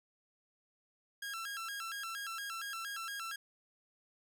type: tone with vibrato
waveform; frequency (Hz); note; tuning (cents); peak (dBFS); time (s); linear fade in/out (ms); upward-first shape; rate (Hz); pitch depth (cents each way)
sawtooth; 1480; F#6; 0; -36; 1.22-3.36; 5; square; 4.3; 170
effects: none